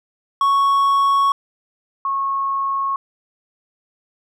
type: tone pair in turn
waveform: triangle / sine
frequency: 1109 / 1095 Hz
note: C#6 / C#6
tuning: 0 / -22 cents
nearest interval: unison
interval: 22 cents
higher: first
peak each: -11 / -18 dBFS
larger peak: first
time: 0.41-1.32 / 2.05-2.96 s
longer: neither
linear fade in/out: 2 ms
effects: none